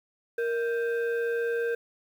sine tone pair together, 467.1 / 1571.1 Hz, A#4 / G6, +3 / +3 cents, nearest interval octave + major sixth, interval 2100 cents, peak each -24 / -31 dBFS, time 0.38-1.75 s, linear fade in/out 5 ms, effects tanh soft clip ceiling -23 dBFS + 9-bit

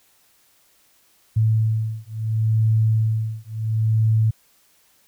sine beating tone pair, 110 / 110.72 Hz, A2 / A2, 0 / +11 cents, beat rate 0.72 Hz, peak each -20 dBFS, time 1.36-4.31 s, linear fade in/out 10 ms, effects white hiss -59 dBFS RMS until 5.07 s

